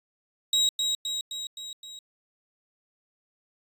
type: tone with echo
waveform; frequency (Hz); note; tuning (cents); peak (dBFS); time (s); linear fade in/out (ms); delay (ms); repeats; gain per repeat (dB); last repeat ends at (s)
35% pulse; 3823; A#7; +43; -18; 0.53-0.69; 2; 260; 5; -4; 1.99
effects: resampled to 32000 Hz